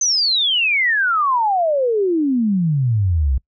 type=exponential sweep; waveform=sine; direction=down; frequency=6290 to 61.3 Hz; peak=-14 dBFS; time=0.01-3.38 s; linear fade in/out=5 ms; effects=noise-tail reverb RT60 0.1 s tail -24 dB re dry